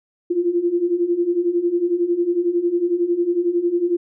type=beating tone pair; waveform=sine; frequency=340.5 / 351.5 Hz; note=F4 / F4; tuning=-44 / +11 cents; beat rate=11 Hz; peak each=-22 / -18 dBFS; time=0.3-3.97 s; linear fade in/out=10 ms; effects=none